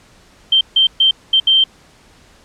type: tone bursts at uneven times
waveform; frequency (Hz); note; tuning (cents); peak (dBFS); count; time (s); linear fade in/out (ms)
sine; 3136; G7; 0; -8; 5; 0.52-0.61 / 0.76-0.87 / 1-1.11 / 1.33-1.4 / 1.47-1.64; 5
effects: pink hiss -48 dBFS RMS until 2.44 s + low-pass 8000 Hz 12 dB/octave